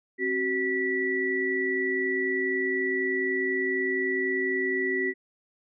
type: tone cluster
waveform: sine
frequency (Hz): 265.6 / 376.1 / 1954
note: C4 / F#4 / B6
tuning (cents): +26 / +28 / -19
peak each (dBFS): -33 / -28 / -27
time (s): 0.18-5.14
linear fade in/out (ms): 50
effects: none